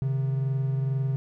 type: tone pair together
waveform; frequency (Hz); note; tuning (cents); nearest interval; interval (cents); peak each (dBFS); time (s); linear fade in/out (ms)
triangle; 133.36 / 155.56; C3 / D#3; +33 / 0; minor third; 267; -22 / -32; 0.02-1.16; 0
effects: none